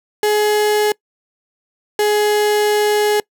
35% pulse tone pair in turn, 421 / 419.1 Hz, G#4 / G#4, +24 / +16 cents, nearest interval unison, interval 8 cents, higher first, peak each -11 dBFS, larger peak neither, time 0.23-0.92 / 1.99-3.2 s, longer second, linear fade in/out 2 ms, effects noise-tail reverb RT60 0.1 s tail -24 dB re dry

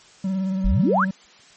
triangle tone with vibrato, 190.2 Hz, F#3, 48 cents sharp, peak -19 dBFS, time 0.24-1.11 s, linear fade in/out 5 ms, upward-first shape sine, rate 18 Hz, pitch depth 33 cents each way
sine exponential sweep, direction up, 32.87 to 1760 Hz, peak -16 dBFS, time 0.64-1.05 s, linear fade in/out 10 ms
effects white hiss -50 dBFS RMS until 1.56 s + MP3 32 kbps

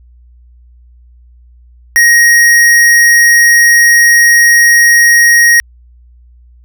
square tone, 1880 Hz, A#6, 14 cents sharp, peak -4 dBFS, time 1.96-5.6 s, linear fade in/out 0 ms, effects added 60 Hz sine -38 dBFS peak until 6.64 s

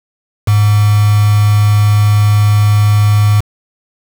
sine tone with quantisation, 104.4 Hz, G#2, 10 cents sharp, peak -6 dBFS, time 0.47-3.41 s, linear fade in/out 10 ms, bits 3, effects none

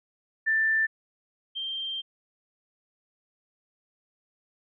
sine tone pair in turn, 1774 / 3161 Hz, A6 / G7, +14 / +14 cents, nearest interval minor seventh, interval 1000 cents, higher second, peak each -21 / -30 dBFS, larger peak first, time 0.46-0.87 / 1.55-2.02 s, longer second, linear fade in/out 20 ms, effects none

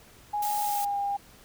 sine tone with pitch glide, 830.6 to 804.2 Hz, G#5 to G5, 0 to +44 cents, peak -26 dBFS, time 0.33-1.17 s, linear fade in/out 10 ms, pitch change -56 cents, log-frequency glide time 0.6-0.98 s
blue noise, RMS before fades -35 dBFS, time 0.42-0.85 s, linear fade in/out 5 ms
effects pink hiss -54 dBFS RMS until 1.44 s

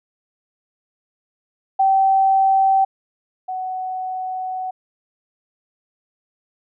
sine tone pair in turn, 773 / 745.9 Hz, G5 / F#5, -24 / +14 cents, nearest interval minor second, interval 62 cents, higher first, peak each -12 / -23 dBFS, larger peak first, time 1.79-2.85 / 3.48-4.71 s, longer second, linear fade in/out 10 ms, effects none

